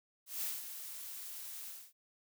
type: noise with ADSR envelope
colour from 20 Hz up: blue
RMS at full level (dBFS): -37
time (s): 0.26-1.93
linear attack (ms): 170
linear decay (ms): 190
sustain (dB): -9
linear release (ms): 250
effects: none